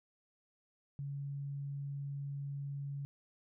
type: tone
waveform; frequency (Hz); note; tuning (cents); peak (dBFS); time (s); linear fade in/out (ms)
sine; 140.7; C#3; +26; -38; 0.99-3.05; 0
effects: none